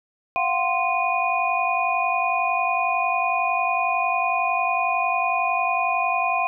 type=tone cluster; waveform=sine; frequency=698 / 749 / 1044 / 2464 Hz; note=F5 / F#5 / C6 / D#7; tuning=-1 / +21 / -4 / -17 cents; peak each=-25 dBFS; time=0.36-6.47 s; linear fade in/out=0 ms; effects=none